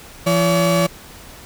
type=tone pair together; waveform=35% pulse; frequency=170.19 / 569 Hz; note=F3 / C#5; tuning=-44 / +45 cents; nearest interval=octave + major sixth; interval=2089 cents; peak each=-15 dBFS; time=0.26-0.87 s; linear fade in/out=10 ms; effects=pink hiss -40 dBFS RMS until 1.45 s